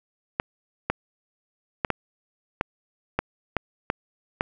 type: clicks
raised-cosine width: 0.5 ms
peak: -7 dBFS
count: 9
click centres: 0.399 / 0.9 / 1.848 / 1.903 / 2.611 / 3.19 / 3.567 / 3.901 / 4.409 s
effects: none